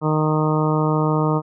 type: harmonic tone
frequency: 154.4 Hz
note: D#3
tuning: 13 cents flat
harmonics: 1 / 2 / 3 / 4 / 5 / 6 / 7 / 8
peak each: -19 / -23 / -24 / -28 / -31 / -27 / -29 / -28 dBFS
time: 0.01-1.42 s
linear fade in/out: 50 ms
effects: none